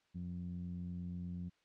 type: tone with low-pass filter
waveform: sawtooth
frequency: 88.4 Hz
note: F2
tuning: 22 cents sharp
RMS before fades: -43 dBFS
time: 0.14-1.5 s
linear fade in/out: 20 ms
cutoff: 190 Hz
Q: 4.5
effects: white hiss -75 dBFS RMS until 1.64 s + low-pass 4000 Hz 12 dB/octave